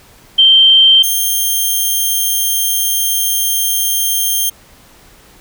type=tone pair in turn; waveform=sine / 5% pulse; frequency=3136 / 3183 Hz; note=G7 / G7; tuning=0 / +26 cents; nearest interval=unison; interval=26 cents; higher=second; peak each=-4 dBFS; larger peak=neither; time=0.38-1.03 / 1.03-4.5 s; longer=second; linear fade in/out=10 ms; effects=pink hiss -44 dBFS RMS until 5.4 s